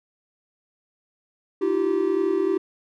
triangle tone cluster, 314.1 / 344.2 / 387.1 Hz, D#4 / F4 / G4, +16 / -25 / -22 cents, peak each -25 / -23 / -20 dBFS, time 1.61-2.58 s, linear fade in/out 10 ms, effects none

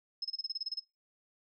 sine tone bursts, 5170 Hz, E8, 34 cents flat, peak -32 dBFS, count 11, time 0.22-0.797 s, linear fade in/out 5 ms, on 27 ms, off 28 ms, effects noise-tail reverb RT60 0.2 s tail -20 dB re dry

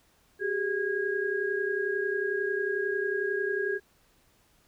sine tone cluster, 382.7 / 413.8 / 1639 Hz, G4 / G#4 / G#6, -42 / -6 / -23 cents, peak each -31 dBFS, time 0.39-3.8 s, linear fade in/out 50 ms, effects pink hiss -65 dBFS RMS until 4.67 s

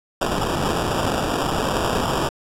white noise with sample-and-hold, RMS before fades -22 dBFS, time 0.21-2.29 s, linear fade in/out 5 ms, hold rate 2100 Hz, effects low-pass 11000 Hz 12 dB/octave

